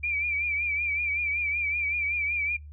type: tone with vibrato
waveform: sine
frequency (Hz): 2349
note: D7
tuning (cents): 0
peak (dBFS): -25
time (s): 0.03-2.57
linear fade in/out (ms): 10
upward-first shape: triangle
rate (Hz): 5.3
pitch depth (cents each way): 77
effects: noise-tail reverb RT60 0.2 s tail -25 dB re dry + added 74 Hz sine -41 dBFS peak until 2.72 s